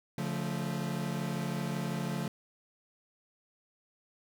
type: chord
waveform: 40% pulse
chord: Db augmented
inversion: none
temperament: equal with one note detuned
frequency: 141.83 / 174.61 / 220 Hz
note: Db3 / F3 / A3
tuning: +40 / 0 / 0 cents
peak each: -36 / -35 / -37 dBFS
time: 0.18-2.28 s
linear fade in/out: 2 ms
effects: none